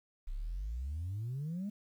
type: exponential sweep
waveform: sine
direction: up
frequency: 30.87 to 212.3 Hz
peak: -34 dBFS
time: 0.27-1.7 s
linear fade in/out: 10 ms
effects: tanh soft clip ceiling -33 dBFS + 11-bit